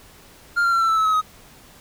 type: tone with pitch steps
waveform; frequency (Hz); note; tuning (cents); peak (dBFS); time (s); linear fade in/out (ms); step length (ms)
triangle; 1401 / 1380.1 / 1359.5 / 1339.3 / 1319.3 / 1299.7 / 1280.3 / 1261.2; F6 / F6 / F6 / E6 / E6 / E6 / D#6 / D#6; +5 / -21 / -47 / +27 / +1 / -25 / +49 / +23; -14; 0.56-1.216; 20; 82
effects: pink hiss -48 dBFS RMS until 1.8 s